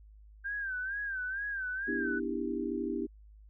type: tone with vibrato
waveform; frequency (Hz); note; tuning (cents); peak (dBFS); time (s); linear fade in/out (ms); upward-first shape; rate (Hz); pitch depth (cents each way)
sine; 1575; G6; +8; -33; 0.44-2.2; 20; sine; 2.2; 100
type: chord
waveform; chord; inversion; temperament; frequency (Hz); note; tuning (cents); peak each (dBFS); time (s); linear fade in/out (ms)
sine; E minor seventh; second; just; 247.2 / 296.7 / 329.6 / 395.6; B3 / D4 / E4 / G4; +2 / +18 / 0 / +16; -37; 1.87-3.07; 20
effects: added 52 Hz sine -52 dBFS peak until 3.49 s